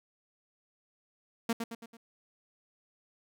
sawtooth tone with echo, 230 Hz, A#3, 23 cents flat, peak -23 dBFS, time 1.49-1.53 s, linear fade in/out 5 ms, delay 110 ms, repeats 4, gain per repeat -6 dB, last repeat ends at 1.97 s, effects none

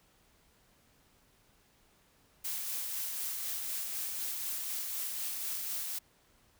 blue noise with tremolo, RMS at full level -36 dBFS, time 2.44-5.99 s, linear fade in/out 10 ms, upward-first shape sine, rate 4 Hz, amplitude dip 25%, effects pink hiss -67 dBFS RMS until 6.59 s

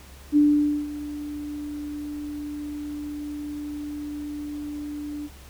sine tone with ADSR envelope, 294.6 Hz, D4, 6 cents sharp, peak -13 dBFS, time 0.32-5.29 s, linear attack 46 ms, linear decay 500 ms, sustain -17 dB, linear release 38 ms, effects added 68 Hz sine -45 dBFS peak until 5.49 s + pink hiss -49 dBFS RMS until 5.49 s

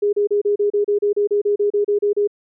sine tone bursts, 410.9 Hz, G#4, 18 cents flat, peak -14 dBFS, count 16, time 0.02-2.275 s, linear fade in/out 10 ms, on 110 ms, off 33 ms, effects none

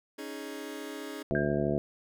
sawtooth chord, C# suspended second, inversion none, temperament just, 277.2 / 311.8 / 415.8 Hz, C#4 / D#4 / G#4, 0 / +4 / +2 cents, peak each -38 dBFS, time 0.18-1.23 s, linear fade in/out 10 ms
harmonic tone, 72.6 Hz, D2, 19 cents flat, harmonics 1 / 2 / 3 / 4 / 5 / 6 / 7 / 8 / 9, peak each -42 / -33 / -33 / -36 / -32 / -38 / -36 / -43 / -33 dBFS, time 1.31-1.78 s, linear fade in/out 0 ms
sine tone with exponential decay, 1600 Hz, G6, 35 cents sharp, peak -29 dBFS, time 1.35-1.78 s, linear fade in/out 1 ms, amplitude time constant 93 ms
effects none

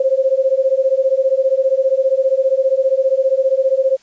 sine beating tone pair, 523.3 / 538.3 Hz, C5 / C5, 0 / +49 cents, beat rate 15 Hz, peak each -15 dBFS, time 0-3.97 s, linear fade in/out 5 ms, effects white hiss -52 dBFS RMS until 4.02 s + resampled to 16000 Hz

